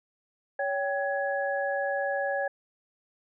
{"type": "tone cluster", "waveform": "sine", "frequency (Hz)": [561, 782, 1675], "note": ["C#5", "G5", "G#6"], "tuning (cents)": [21, -4, 14], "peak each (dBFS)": [-29, -32, -32], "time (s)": [0.59, 2.48], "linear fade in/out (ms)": 5, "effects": []}